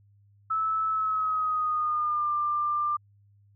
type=tone with pitch glide; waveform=sine; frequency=1306 to 1190.7 Hz; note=E6 to D6; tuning=-17 to +23 cents; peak=-24 dBFS; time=0.5-2.97 s; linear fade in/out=10 ms; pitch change=-160 cents; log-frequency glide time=0.88-2.32 s; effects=added 101 Hz sine -57 dBFS peak until 3.55 s